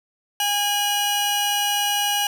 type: tone pair together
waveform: sawtooth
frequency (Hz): 816.7 / 2914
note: G#5 / F#7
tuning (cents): -29 / -27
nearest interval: octave + minor seventh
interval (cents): 2202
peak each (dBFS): -19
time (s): 0.4-2.27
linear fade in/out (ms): 2
effects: none